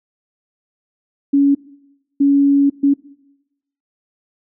sine tone bursts at uneven times, 280.6 Hz, C#4, 21 cents sharp, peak -9 dBFS, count 3, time 1.33-1.55 / 2.2-2.7 / 2.83-2.94 s, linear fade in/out 10 ms, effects noise-tail reverb RT60 0.9 s tail -21 dB re dry

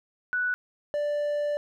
sine / triangle tone pair in turn, 1480 / 587.3 Hz, F#6 / D5, 0 / 0 cents, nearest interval octave + major third, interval 1600 cents, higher first, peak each -24 / -23 dBFS, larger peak second, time 0.33-0.54 / 0.94-1.57 s, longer second, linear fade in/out 0 ms, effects none

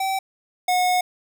square tone pair in turn, 770 / 727.5 Hz, G5 / F#5, -31 / -29 cents, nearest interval minor second, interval 98 cents, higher first, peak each -22 / -18 dBFS, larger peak second, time 0-0.19 / 0.68-1.01 s, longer second, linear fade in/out 5 ms, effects none

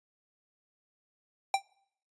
square tone with exponential decay, 785 Hz, G5, 2 cents sharp, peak -21 dBFS, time 1.54-1.62 s, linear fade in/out 2 ms, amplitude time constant 17 ms, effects noise-tail reverb RT60 0.7 s tail -26 dB re dry + resampled to 22050 Hz

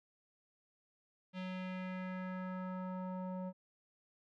square tone with low-pass filter sweep, 185 Hz, F#3, in tune, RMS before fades -42 dBFS, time 1.33-3.53 s, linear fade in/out 50 ms, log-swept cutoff 3200 to 750 Hz, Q 2, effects none

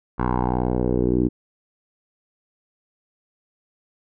10% pulse tone with low-pass filter sweep, 61.74 Hz, B1, in tune, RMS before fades -21 dBFS, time 0.18-1.29 s, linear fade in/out 20 ms, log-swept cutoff 1200 to 310 Hz, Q 3.2, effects none

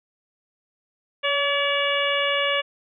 harmonic tone with a mistuned harmonic, 571 Hz, D5, 49 cents flat, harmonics 1 / 2 / 3 / 4 / 5 / 6, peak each -25 / -28 / -28 / -27 / -26 / -31 dBFS, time 1.23-2.62 s, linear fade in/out 20 ms, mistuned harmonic 1, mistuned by -21 cents, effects none

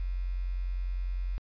sine tone with quantisation, 45 Hz, F#1, 47 cents flat, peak -29 dBFS, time 0-1.38 s, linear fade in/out 0 ms, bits 9, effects resampled to 11025 Hz

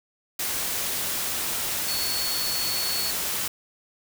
sine tone in noise, 4412 Hz, C#8, 9 cents flat, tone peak -28 dBFS, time 1.88-3.11 s, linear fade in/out 5 ms, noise white, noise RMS -28 dBFS, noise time 0.39-3.48 s, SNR -3 dB, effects none

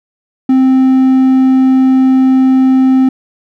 triangle tone, 261.6 Hz, C4, in tune, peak -3 dBFS, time 0.49-3.09 s, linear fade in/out 5 ms, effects none

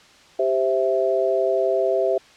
sine chord, C major, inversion second, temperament equal, 392 / 523.3 / 659.3 Hz, G4 / C5 / E5, 0 / 0 / 0 cents, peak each -22 / -23 / -21 dBFS, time 0.39-2.18 s, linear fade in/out 5 ms, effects white hiss -50 dBFS RMS until 2.36 s + low-pass 5000 Hz 12 dB/octave

